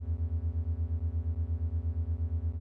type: beating tone pair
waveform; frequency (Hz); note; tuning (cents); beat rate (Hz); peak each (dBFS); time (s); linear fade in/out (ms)
triangle; 77.78 / 86.28; D#2 / F2; 0 / -20; 8.5; -30; 0-2.6; 50
effects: none

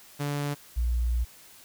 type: tone pair in turn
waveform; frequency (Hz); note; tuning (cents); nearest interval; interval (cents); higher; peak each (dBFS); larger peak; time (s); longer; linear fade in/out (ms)
sawtooth / sine; 144.4 / 59.43; D3 / A#1; -29 / +34; octave + minor third; 1537; first; -24 / -23; second; 0.19-0.55 / 0.76-1.25; second; 20
effects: white hiss -52 dBFS RMS until 1.64 s

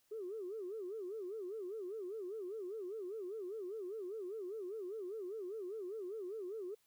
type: tone with vibrato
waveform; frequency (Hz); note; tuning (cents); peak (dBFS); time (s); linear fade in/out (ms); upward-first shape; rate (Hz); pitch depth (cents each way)
sine; 400; G4; +35; -40; 0.11-6.75; 10; sine; 5; 210
effects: tanh soft clip ceiling -36 dBFS + white hiss -75 dBFS RMS until 6.86 s

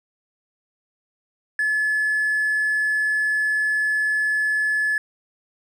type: tone with hard clipping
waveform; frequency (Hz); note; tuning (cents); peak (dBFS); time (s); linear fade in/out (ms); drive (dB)
triangle; 1718; A6; -42; -19; 1.59-4.98; 2; 4
effects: none

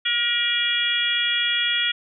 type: harmonic tone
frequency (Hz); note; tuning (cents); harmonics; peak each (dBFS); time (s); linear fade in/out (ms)
476.2; A#4; +37; 3 / 4 / 5 / 6 / 7; -28 / -27 / -28 / -28 / -22; 0.05-1.92; 10
effects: none

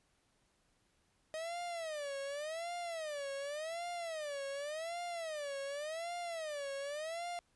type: tone with vibrato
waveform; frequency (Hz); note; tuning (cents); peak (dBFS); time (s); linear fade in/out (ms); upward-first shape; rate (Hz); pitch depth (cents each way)
45% pulse; 621; D#5; -3; -39; 1.34-7.39; 0; sine; 0.88; 210
effects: pink hiss -75 dBFS RMS until 7.55 s + resampled to 24000 Hz

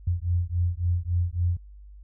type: beating tone pair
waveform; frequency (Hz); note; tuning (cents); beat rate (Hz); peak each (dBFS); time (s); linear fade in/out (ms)
sine; 86 / 89.6; F2 / F2; -26 / +45; 3.6; -25 / -26; 0.07-1.57; 5
effects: added 50 Hz sine -43 dBFS peak until 2.03 s

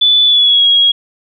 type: tone with pitch glide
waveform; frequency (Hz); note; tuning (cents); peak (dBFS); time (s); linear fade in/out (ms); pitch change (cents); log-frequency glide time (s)
sine; 3479 to 3303; A7 to G#7; -20 to -10; -6; 0.01-0.92; 10; -90; 0.25-0.64
effects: none

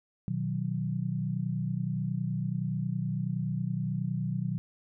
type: chord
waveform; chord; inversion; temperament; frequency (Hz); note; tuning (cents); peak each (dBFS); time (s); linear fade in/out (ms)
sine; B major; none; equal; 123.47 / 155.56 / 185; B2 / D#3 / F#3; 0 / 0 / 0; -33; 0.28-4.58; 0
effects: none

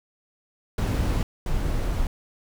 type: noise bursts at uneven times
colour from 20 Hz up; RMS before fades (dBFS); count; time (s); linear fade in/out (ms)
brown; -24; 2; 0.78-1.23 / 1.46-2.07; 2
effects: none

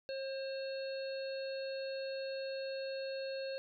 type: harmonic tone with a mistuned harmonic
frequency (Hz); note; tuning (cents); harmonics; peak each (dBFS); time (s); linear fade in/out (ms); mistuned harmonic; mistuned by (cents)
538; C5; +48; 1 / 3 / 5 / 7 / 8; -38 / -51 / -52 / -58 / -49; 0.09-3.58; 0; 3; -17
effects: none

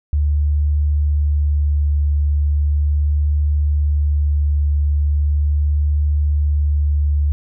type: tone with vibrato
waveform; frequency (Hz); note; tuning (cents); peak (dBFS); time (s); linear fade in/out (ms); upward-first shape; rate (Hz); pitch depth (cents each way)
sine; 73.42; D2; 0; -13; 0.13-7.32; 0; triangle; 0.38; 11
effects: none

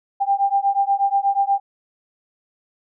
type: beating tone pair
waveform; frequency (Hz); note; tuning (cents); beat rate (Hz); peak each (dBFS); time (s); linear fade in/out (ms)
sine; 790 / 798.3; G5 / G5; +13 / +31; 8.3; -19; 0.2-1.6; 20
effects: none

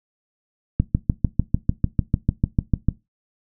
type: click train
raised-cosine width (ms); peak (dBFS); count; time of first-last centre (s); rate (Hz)
5; -4; 15; 0.8-2.886; 6.71
effects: noise-tail reverb RT60 0.2 s tail -18 dB re dry

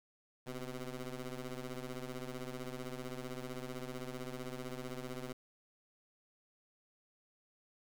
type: ring-modulated tone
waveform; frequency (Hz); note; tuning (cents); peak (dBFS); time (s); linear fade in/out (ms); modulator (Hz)
15% pulse; 127.8; C3; -40; -32; 0.46-5.33; 10; 120
effects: none

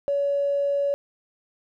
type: tone with tanh clipping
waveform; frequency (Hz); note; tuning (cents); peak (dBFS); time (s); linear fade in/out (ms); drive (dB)
triangle; 565; C#5; +33; -20; 0.08-0.94; 0; 2
effects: none

